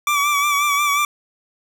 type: tone with vibrato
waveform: 25% pulse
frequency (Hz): 1157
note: D6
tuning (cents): -26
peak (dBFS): -12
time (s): 0.07-1.05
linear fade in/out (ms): 2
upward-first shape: sine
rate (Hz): 5.6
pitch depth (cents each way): 42
effects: none